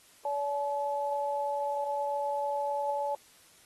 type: tone pair together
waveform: sine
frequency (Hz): 571 / 859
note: D5 / A5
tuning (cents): -49 / -42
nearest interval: perfect fifth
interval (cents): 707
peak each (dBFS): -32 / -31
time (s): 0.25-3.15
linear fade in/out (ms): 2
effects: white hiss -59 dBFS RMS until 3.65 s + AAC 32 kbps